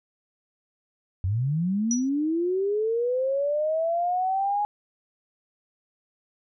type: linear sweep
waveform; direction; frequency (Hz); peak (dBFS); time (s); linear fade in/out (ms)
sine; up; 86.7 to 835; -22; 1.24-4.65; 0
type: tone with exponential decay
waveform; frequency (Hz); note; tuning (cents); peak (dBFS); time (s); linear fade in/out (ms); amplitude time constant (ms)
sine; 5860; F#8; -18; -21; 1.91-2.09; 1; 39
effects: none